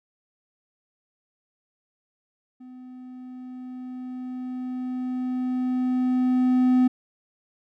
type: tone with level ramp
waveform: triangle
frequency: 253.3 Hz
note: B3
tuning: 44 cents sharp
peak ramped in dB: -39 to -13 dBFS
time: 2.6-6.88 s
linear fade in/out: 10 ms
effects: none